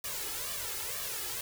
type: noise with flanger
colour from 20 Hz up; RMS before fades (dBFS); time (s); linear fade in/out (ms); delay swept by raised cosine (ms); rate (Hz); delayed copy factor
white; -37; 0.04-1.41; 2; 1.7 to 2.39; 2.1; +0.85
effects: none